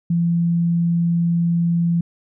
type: tone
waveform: sine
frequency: 170 Hz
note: F3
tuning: 46 cents flat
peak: -15 dBFS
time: 0.1-2.01 s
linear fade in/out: 5 ms
effects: none